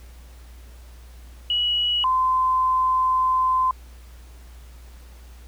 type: tone pair in turn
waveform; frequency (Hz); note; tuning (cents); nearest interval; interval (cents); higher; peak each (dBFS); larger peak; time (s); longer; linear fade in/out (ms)
sine; 2924 / 1031; F#7 / C6; -21 / -26; octave + tritone; 1805; first; -19 / -17; second; 1.5-2.04 / 2.04-3.71; second; 2
effects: added 60 Hz sine -41 dBFS peak until 5.47 s + pink hiss -53 dBFS RMS until 5.47 s